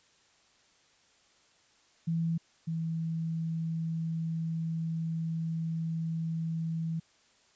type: tone pair in turn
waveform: sine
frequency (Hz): 165.2 / 163.11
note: E3 / E3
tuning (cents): +4 / -18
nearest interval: unison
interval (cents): 22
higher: first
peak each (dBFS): -27 / -30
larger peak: first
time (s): 2.07-2.38 / 2.67-7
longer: second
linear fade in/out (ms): 10
effects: white hiss -65 dBFS RMS until 7.55 s + resampled to 16000 Hz